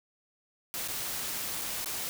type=noise with dropouts; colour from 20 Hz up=white; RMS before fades=-35 dBFS; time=0.74-2.09 s; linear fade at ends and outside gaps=0 ms; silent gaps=0.877-0.884 / 1.614-1.618 / 1.845-1.859 s; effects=none